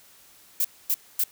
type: noise bursts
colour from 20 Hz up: violet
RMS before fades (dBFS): -23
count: 3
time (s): 0.6-1.238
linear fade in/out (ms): 2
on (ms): 46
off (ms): 250
effects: white hiss -54 dBFS RMS until 1.31 s